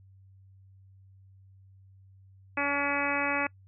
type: harmonic tone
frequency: 284.2 Hz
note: C#4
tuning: 43 cents sharp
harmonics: 1 / 2 / 3 / 4 / 5 / 6 / 7 / 8 / 9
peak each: -35 / -35 / -35 / -35 / -35 / -35 / -35 / -35 / -35 dBFS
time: 2.57-3.47 s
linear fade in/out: 5 ms
effects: noise-tail reverb RT60 0.1 s tail -25 dB re dry + added 96 Hz sine -53 dBFS peak until 3.67 s